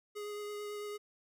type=tone with vibrato; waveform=square; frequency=415.3 Hz; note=G#4; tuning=in tune; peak=-40 dBFS; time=0.15-0.98 s; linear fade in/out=20 ms; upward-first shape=triangle; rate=9 Hz; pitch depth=14 cents each way; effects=none